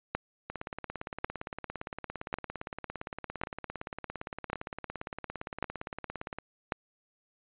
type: two click trains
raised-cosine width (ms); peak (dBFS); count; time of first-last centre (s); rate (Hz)
0.5; -22 / -14; 104 / 7; 0.5-6.386 / 0.15-6.722; 17.5 / 0.913
effects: resampled to 8000 Hz